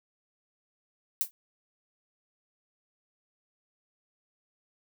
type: noise with exponential decay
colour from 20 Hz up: violet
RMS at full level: -23 dBFS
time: 1.21-1.31 s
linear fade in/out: 0 ms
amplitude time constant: 20 ms
effects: none